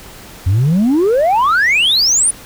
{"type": "exponential sweep", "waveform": "sine", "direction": "up", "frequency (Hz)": [85.7, 9956], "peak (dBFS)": -7, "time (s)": [0.46, 2.31], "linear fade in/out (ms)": 10, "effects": ["tanh soft clip ceiling -8 dBFS", "pink hiss -36 dBFS RMS until 2.45 s"]}